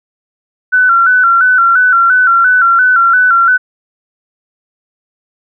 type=tone with vibrato; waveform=sine; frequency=1433 Hz; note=F6; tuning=44 cents sharp; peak=-5 dBFS; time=0.72-3.58 s; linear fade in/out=20 ms; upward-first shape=square; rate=2.9 Hz; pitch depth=79 cents each way; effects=none